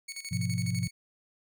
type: tone with tremolo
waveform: 15% pulse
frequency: 2220 Hz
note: C#7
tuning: 2 cents sharp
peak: -30 dBFS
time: 0.08-0.91 s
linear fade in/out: 10 ms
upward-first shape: square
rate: 12 Hz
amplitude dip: 75%
type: chord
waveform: sine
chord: F diminished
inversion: first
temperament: just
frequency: 104.77 / 125.72 / 174.61 Hz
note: Ab2 / Cb3 / F3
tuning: +16 / +31 / 0 cents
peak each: -32 dBFS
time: 0.31-0.88 s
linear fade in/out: 10 ms
effects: none